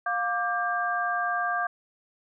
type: tone cluster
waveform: sine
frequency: 707 / 1175 / 1598 Hz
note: F5 / D6 / G6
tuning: +21 / +1 / +33 cents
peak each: -29 dBFS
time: 0.06-1.67 s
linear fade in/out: 5 ms
effects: none